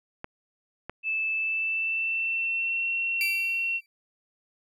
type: clicks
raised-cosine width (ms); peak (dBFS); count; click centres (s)
0.5; -20; 2; 0.244 / 0.896
type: tone with pitch glide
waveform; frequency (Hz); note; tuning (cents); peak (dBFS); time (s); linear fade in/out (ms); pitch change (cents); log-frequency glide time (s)
sine; 2628 to 2721; E7 to F7; -6 to -46; -25; 1.03-3.81; 50; +60; 1.33-2.88
type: tone with exponential decay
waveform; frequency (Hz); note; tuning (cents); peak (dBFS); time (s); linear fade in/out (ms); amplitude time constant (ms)
30% pulse; 2329; D7; -15; -22; 3.21-3.86; 1; 140
effects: none